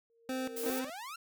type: tone with exponential growth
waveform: sine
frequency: 461.6 Hz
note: A#4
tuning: 17 cents flat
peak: -31 dBFS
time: 0.1-0.7 s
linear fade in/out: 0 ms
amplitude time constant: 130 ms
type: tone with tremolo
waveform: 25% pulse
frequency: 259.5 Hz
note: C4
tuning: 14 cents flat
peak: -30 dBFS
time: 0.29-0.9 s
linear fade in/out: 2 ms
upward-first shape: square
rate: 2.7 Hz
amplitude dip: 75%
type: noise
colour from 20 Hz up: blue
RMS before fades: -41 dBFS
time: 0.56-0.8 s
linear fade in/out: 10 ms
type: exponential sweep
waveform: sawtooth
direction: up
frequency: 287.6 to 1396.9 Hz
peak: -38 dBFS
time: 0.63-1.16 s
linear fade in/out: 5 ms
effects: none